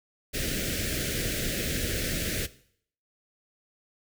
pink band-stop noise, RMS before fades -30 dBFS, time 0.33-2.47 s, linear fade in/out 20 ms, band 610 to 1500 Hz, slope 48 dB/octave, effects noise-tail reverb RT60 0.6 s tail -17 dB re dry

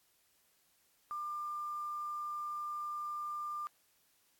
sine tone with quantisation, 1196 Hz, D6, 31 cents sharp, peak -37 dBFS, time 1.11-3.67 s, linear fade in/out 0 ms, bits 10, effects white hiss -72 dBFS RMS until 4.39 s + AAC 64 kbps

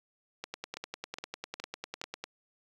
two click trains, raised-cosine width 0.2 ms, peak -22 / -20 dBFS, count 4 / 19, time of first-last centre 0.77-2.015 / 0.44-2.24 s, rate 2.41 / 10 Hz, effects high-pass 200 Hz 12 dB/octave + 9-bit

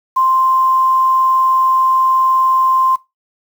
sine tone with quantisation, 1046.5 Hz, C6, in tune, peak -10 dBFS, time 0.16-2.96 s, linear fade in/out 10 ms, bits 6, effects noise-tail reverb RT60 0.2 s tail -18 dB re dry

